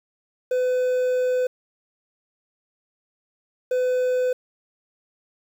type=tone bursts at uneven times; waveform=triangle; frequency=504 Hz; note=B4; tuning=35 cents sharp; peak=-17 dBFS; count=2; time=0.51-1.47 / 3.71-4.33 s; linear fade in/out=5 ms; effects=8-bit